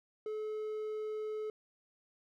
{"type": "tone", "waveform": "triangle", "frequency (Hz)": 430, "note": "A4", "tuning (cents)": -40, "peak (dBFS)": -34, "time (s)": [0.26, 1.5], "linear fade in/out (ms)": 2, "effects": []}